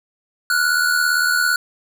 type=tone pair together; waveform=square; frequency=1396.9 / 1474.6 Hz; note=F6 / F#6; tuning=0 / -6 cents; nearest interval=minor second; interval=94 cents; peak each=-22 / -17 dBFS; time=0.5-1.56 s; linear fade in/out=2 ms; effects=none